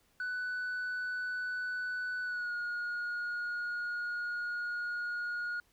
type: tone with pitch glide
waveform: sine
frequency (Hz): 1491 to 1438.5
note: F#6 to F#6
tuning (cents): +13 to -49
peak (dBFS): -31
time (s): 0.2-5.6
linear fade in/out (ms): 2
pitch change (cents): -62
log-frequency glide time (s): 2.23-2.54
effects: tanh soft clip ceiling -33 dBFS + pink hiss -70 dBFS RMS until 5.72 s